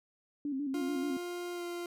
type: tone with vibrato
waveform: sine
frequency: 278.1 Hz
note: C#4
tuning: 6 cents sharp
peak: -32 dBFS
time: 0.45-1.17 s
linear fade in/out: 2 ms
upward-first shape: square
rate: 6.9 Hz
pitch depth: 73 cents each way
type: tone with pitch glide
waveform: 40% pulse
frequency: 351.9 to 347.9 Hz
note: F4 to F4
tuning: +13 to -7 cents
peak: -36 dBFS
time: 0.74-1.86 s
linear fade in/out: 2 ms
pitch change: -20 cents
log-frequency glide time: 1.53-1.63 s
effects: none